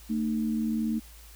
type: tone pair together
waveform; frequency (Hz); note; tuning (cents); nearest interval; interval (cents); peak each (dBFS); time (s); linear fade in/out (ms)
sine; 223.8 / 304.6; A3 / D#4; +30 / -37; perfect fourth; 533; -26 / -33; 0.09-1; 20
effects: added 55 Hz sine -48 dBFS peak until 1.35 s + white hiss -53 dBFS RMS until 1.35 s